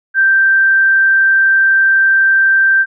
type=tone; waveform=sine; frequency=1568 Hz; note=G6; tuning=in tune; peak=-7 dBFS; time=0.14-2.86 s; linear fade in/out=50 ms; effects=none